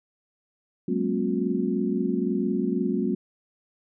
sine tone cluster, 187.8 / 210 / 233.8 / 271.1 / 360.8 Hz, F#3 / G#3 / A#3 / C#4 / F#4, +26 / +19 / +5 / -38 / -44 cents, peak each -29 dBFS, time 0.88-3.15 s, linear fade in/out 5 ms, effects none

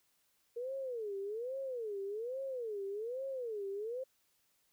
sine tone with vibrato, 460.8 Hz, A#4, 20 cents flat, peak -37 dBFS, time 0.56-4.04 s, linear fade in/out 10 ms, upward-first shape sine, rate 1.2 Hz, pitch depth 280 cents each way, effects white hiss -75 dBFS RMS until 4.72 s

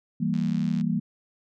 sine chord, E diminished, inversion none, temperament equal, 164.81 / 196 / 233.1 Hz, E3 / G3 / Bb3, 0 / 0 / 0 cents, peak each -27 / -27 / -27 dBFS, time 0.2-1 s, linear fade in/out 10 ms
click train, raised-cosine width 0.2 ms, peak -28 dBFS, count 40, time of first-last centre 0.34-0.811 s, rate 82.8 Hz
effects none

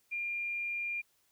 sine tone, 2400 Hz, D7, 37 cents sharp, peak -33 dBFS, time 0.11-1.02 s, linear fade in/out 20 ms, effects white hiss -72 dBFS RMS until 1.31 s

